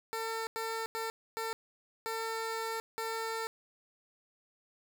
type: tone bursts at uneven times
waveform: 15% pulse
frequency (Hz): 449.7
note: A4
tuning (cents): +38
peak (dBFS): -28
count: 6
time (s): 0.13-0.47 / 0.56-0.86 / 0.95-1.1 / 1.37-1.53 / 2.06-2.8 / 2.98-3.47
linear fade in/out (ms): 0
effects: none